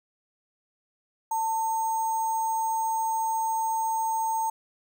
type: tone with sample-and-hold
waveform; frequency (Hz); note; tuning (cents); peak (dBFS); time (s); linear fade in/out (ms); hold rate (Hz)
sine; 893; A5; +25; -24; 1.31-4.5; 5; 7350
effects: none